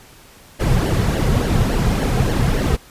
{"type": "noise with flanger", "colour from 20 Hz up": "brown", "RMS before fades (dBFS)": -17, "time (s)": [0.59, 2.77], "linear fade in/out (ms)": 20, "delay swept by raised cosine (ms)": [0.8, 3.5], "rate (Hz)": 3.5, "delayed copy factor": -0.65, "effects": ["pink hiss -45 dBFS RMS until 2.9 s", "resampled to 32000 Hz"]}